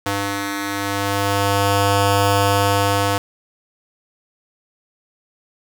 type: ring-modulated tone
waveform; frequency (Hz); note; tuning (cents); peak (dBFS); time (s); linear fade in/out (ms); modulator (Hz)
10% pulse; 200.1; G3; +36; -5; 0.06-3.18; 2; 300
effects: none